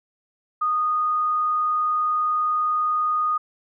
sine tone, 1235 Hz, D#6, 13 cents flat, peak -19 dBFS, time 0.61-3.38 s, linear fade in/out 10 ms, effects none

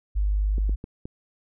sine tone, 50.6 Hz, G#1, 44 cents flat, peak -20 dBFS, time 0.15-0.76 s, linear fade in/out 20 ms
clicks, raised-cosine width 3 ms, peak -22 dBFS, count 4, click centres 0.582 / 0.694 / 0.841 / 1.055 s
effects none

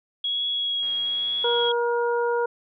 sine tone with vibrato, 3320 Hz, G#7, 1 cent flat, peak -23 dBFS, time 0.24-1.72 s, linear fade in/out 5 ms, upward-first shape triangle, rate 1.1 Hz, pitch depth 18 cents each way
click train, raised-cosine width 0.3 ms, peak -31 dBFS, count 103, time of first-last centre 0.83-1.687 s, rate 119 Hz
harmonic tone, 475.1 Hz, A#4, 33 cents sharp, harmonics 1 / 2 / 3, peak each -22 / -27 / -31 dBFS, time 1.44-2.46 s, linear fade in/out 5 ms
effects none

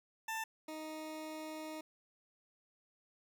20% pulse tone pair in turn, 889 / 312 Hz, A5 / D#4, +18 / +5 cents, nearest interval octave + tritone, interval 1813 cents, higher first, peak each -33 / -38 dBFS, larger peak first, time 0.28-0.44 / 0.68-1.81 s, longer second, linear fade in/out 5 ms, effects none

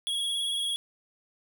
square tone with vibrato, 3322 Hz, G#7, in tune, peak -28 dBFS, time 0.07-0.76 s, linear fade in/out 0 ms, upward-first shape sine, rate 18 Hz, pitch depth 32 cents each way, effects none

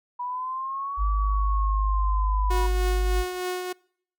sine exponential two-way sweep, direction up then down, 975 to 1154 to 975 Hz, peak -28 dBFS, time 0.19-2.67 s, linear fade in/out 10 ms, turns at 1.09 s
sine tone, 50.9 Hz, G#1, 34 cents flat, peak -20 dBFS, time 0.97-3.25 s, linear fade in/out 50 ms
sawtooth tone with tremolo, 363.9 Hz, F#4, 29 cents flat, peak -22 dBFS, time 2.5-3.73 s, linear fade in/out 10 ms, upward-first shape triangle, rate 3.3 Hz, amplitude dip 45%
effects noise-tail reverb RT60 0.6 s tail -25 dB re dry

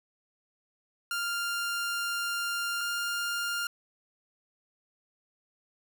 sawtooth tone pair in turn, 1396.9 / 1403.3 Hz, F6 / F6, 0 / +8 cents, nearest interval unison, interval 8 cents, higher second, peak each -26 dBFS, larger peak neither, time 1.11-2.81 / 2.81-3.67 s, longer first, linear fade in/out 2 ms, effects none

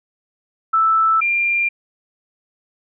sine tone pair in turn, 1318.5 / 2389 Hz, E6 / D7, 0 / +29 cents, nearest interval minor seventh, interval 1029 cents, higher second, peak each -12 / -15 dBFS, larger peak first, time 0.73-1.21 / 1.21-1.69 s, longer neither, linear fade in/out 10 ms, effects none

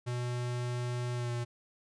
square tone with pitch glide, 122.4 to 119.95 Hz, B2 to A#2, -15 to +50 cents, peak -33 dBFS, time 0.06-1.45 s, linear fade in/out 20 ms, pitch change -35 cents, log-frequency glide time 1.14-1.31 s, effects resampled to 22050 Hz

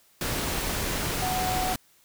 sine tone in noise, 740 Hz, F#5, in tune, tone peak -27 dBFS, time 1.22-1.74 s, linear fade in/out 2 ms, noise pink, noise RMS -29 dBFS, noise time 0.21-1.76 s, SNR -1 dB, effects white hiss -61 dBFS RMS until 2.04 s

